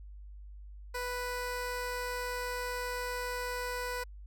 15% pulse tone, 493.9 Hz, B4, in tune, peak -28 dBFS, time 0.94-4.04 s, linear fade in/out 10 ms, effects added 50 Hz sine -45 dBFS peak until 4.26 s

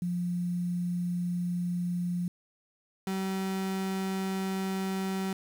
sine / 35% pulse tone pair in turn, 176.3 / 191.09 Hz, F3 / G3, +17 / -44 cents, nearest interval minor second, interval 139 cents, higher second, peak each -28 dBFS, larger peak neither, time 0.02-2.28 / 3.07-5.33 s, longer neither, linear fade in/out 2 ms, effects 9-bit

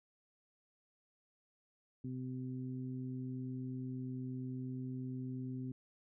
harmonic tone, 128.5 Hz, C3, 31 cents flat, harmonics 1 / 2 / 3, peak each -42 / -42 / -55 dBFS, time 2.04-5.72 s, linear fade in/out 5 ms, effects none

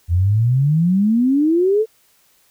sine exponential sweep, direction up, 82.41 to 453 Hz, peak -12 dBFS, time 0.08-1.86 s, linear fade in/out 50 ms, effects white hiss -57 dBFS RMS until 2.5 s

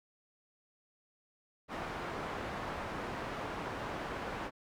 white low-pass noise, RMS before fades -40 dBFS, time 1.68-4.51 s, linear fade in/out 50 ms, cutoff 1200 Hz, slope 12 dB/octave, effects none

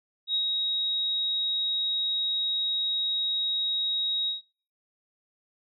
sine tone with ADSR envelope, 3792 Hz, A#7, 29 cents sharp, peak -23 dBFS, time 0.27-4.42 s, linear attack 72 ms, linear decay 84 ms, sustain -2 dB, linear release 140 ms, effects noise-tail reverb RT60 0.4 s tail -18 dB re dry

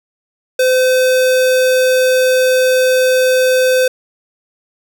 square tone, 512 Hz, C5, 38 cents flat, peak -10 dBFS, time 0.59-3.88 s, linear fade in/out 5 ms, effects none

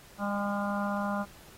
harmonic tone with a mistuned harmonic, 202.2 Hz, G#3, 46 cents flat, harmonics 1 / 3 / 4 / 5 / 6 / 7, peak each -31 / -36 / -37 / -38 / -39 / -39 dBFS, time 0.18-1.26 s, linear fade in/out 50 ms, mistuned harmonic 5, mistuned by +24 cents, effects pink hiss -54 dBFS RMS until 1.57 s + AAC 48 kbps

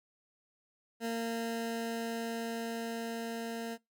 20% pulse tone with level ramp, 229.7 Hz, A#3, 25 cents flat, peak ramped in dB -28 to -32 dBFS, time 1-3.78 s, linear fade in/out 50 ms, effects noise-tail reverb RT60 0.2 s tail -23 dB re dry

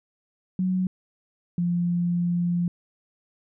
sine tone pair in turn, 185 / 174.18 Hz, F#3 / F3, 0 / -4 cents, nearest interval minor second, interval 104 cents, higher first, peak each -21 dBFS, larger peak neither, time 0.59-0.87 / 1.58-2.68 s, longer second, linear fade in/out 2 ms, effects none

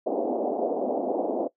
white band-pass noise, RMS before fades -27 dBFS, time 0.06-1.48 s, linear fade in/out 10 ms, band 240 to 730 Hz, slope 48 dB/octave, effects noise-tail reverb RT60 0.1 s tail -19 dB re dry

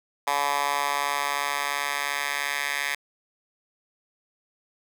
10% pulse tone with high-pass filter sweep, 142.8 Hz, D3, 48 cents flat, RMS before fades -27 dBFS, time 0.27-2.95 s, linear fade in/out 5 ms, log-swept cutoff 950 to 1700 Hz, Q 2.4, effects none

